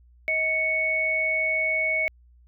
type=tone pair together; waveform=sine; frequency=633.7 / 2217 Hz; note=D#5 / C#7; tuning=+32 / 0 cents; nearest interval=octave + minor seventh; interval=2168 cents; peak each=-30 / -22 dBFS; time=0.28-2.08 s; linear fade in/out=0 ms; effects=added 60 Hz sine -52 dBFS peak until 2.47 s